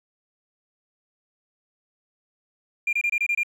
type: tone bursts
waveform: triangle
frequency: 2396 Hz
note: D7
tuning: 34 cents sharp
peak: -17 dBFS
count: 7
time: 2.87-3.433 s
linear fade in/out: 5 ms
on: 59 ms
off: 25 ms
effects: tanh soft clip ceiling -17 dBFS